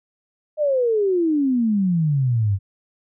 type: exponential sweep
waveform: sine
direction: down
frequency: 622.3 to 94.2 Hz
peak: -16 dBFS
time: 0.57-2.59 s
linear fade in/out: 50 ms
effects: none